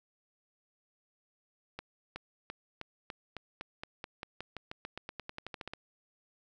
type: accelerating click train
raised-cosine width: 0.3 ms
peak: -24 dBFS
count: 24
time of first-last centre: 1.79-5.735 s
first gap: 370 ms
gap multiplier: 0.92
effects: none